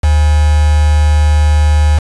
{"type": "tone with quantisation", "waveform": "sine", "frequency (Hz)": 75, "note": "D2", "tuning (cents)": 37, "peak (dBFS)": -6, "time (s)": [0.03, 1.99], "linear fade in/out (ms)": 10, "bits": 3, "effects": ["resampled to 22050 Hz"]}